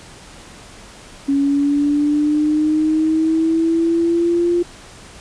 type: linear sweep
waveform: sine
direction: up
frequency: 277.2 to 349.2 Hz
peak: -13 dBFS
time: 1.28-4.63 s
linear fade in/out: 10 ms
effects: pink hiss -40 dBFS RMS until 5.2 s + resampled to 22050 Hz